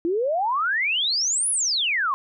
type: exponential two-way sweep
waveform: sine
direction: up then down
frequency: 324.2 to 10730 to 1036 Hz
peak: -20 dBFS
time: 0.05-2.14 s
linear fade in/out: 0 ms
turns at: 1.5 s
effects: none